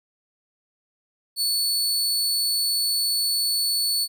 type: tone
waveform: sawtooth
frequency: 4443 Hz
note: C#8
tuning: 3 cents sharp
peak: -18 dBFS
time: 1.36-4.08 s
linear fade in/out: 50 ms
effects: none